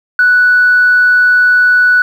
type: tone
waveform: sine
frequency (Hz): 1480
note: F#6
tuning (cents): 0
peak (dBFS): -4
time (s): 0.19-2.02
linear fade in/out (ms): 2
effects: tanh soft clip ceiling -1 dBFS + 7-bit